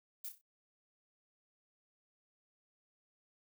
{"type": "noise with echo", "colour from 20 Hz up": "violet", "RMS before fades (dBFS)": -43, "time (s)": [0.24, 0.29], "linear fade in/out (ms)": 5, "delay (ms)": 31, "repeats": 4, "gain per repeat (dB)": -8, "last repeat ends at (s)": 0.414, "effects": ["noise-tail reverb RT60 0.1 s tail -22 dB re dry"]}